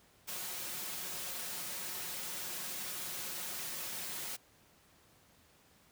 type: noise with comb filter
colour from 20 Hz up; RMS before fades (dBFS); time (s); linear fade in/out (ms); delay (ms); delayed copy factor
white; -41; 0.27-4.37; 20; 5.5; +0.6
effects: pink hiss -65 dBFS RMS until 5.91 s + high-pass 60 Hz 12 dB/octave